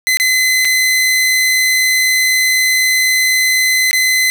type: tone with dropouts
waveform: sawtooth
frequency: 2036 Hz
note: C7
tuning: 48 cents flat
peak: -7 dBFS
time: 0.07-4.3 s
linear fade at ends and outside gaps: 0 ms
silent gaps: 0.171-0.199 / 0.648-0.652 / 3.911-3.93 s
effects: none